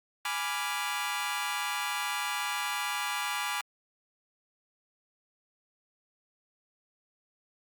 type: chord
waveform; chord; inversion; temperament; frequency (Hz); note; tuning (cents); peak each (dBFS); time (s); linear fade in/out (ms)
20% pulse; G# diminished seventh; none; equal; 830.6 / 987.8 / 1174.7 / 1396.9; G#5 / B5 / D6 / F6; 0 / 0 / 0 / 0; -31 / -31 / -31 / -33; 0.25-3.61; 2
effects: Opus 48 kbps